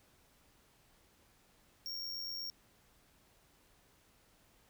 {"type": "tone with amplitude modulation", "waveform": "square", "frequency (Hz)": 5540, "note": "F8", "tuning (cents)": -15, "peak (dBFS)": -38, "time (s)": [1.86, 2.5], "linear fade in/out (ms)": 0, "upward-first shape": "sine", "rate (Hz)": 88.2, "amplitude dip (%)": 45, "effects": ["pink hiss -68 dBFS RMS until 4.69 s"]}